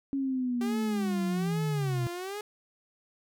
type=linear sweep; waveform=sine; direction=down; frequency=277.2 to 123.47 Hz; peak=-27 dBFS; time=0.13-2.07 s; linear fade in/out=0 ms
type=tone with vibrato; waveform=sawtooth; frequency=386.1 Hz; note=G4; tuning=26 cents flat; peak=-31 dBFS; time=0.61-2.41 s; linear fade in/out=2 ms; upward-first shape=sine; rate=1.2 Hz; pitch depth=190 cents each way
effects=none